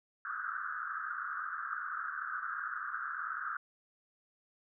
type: band-pass noise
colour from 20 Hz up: pink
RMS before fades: -39 dBFS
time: 0.25-3.57 s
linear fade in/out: 2 ms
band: 1200 to 1600 Hz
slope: 96 dB/octave
effects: none